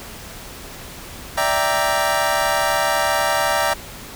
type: chord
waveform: 25% pulse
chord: E half-diminished seventh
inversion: third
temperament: equal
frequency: 587.3 / 659.3 / 784 / 932.3 Hz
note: D5 / E5 / G5 / Bb5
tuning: 0 / 0 / 0 / 0 cents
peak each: -19 dBFS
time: 1.37-3.74 s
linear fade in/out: 10 ms
effects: pink hiss -36 dBFS RMS until 4.15 s